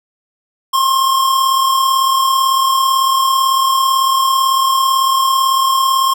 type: tone pair together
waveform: square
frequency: 1062 / 1100 Hz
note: C6 / C#6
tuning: +25 / -14 cents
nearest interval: minor second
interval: 61 cents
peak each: -12 / -21 dBFS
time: 0.73-6.14 s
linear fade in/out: 10 ms
effects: none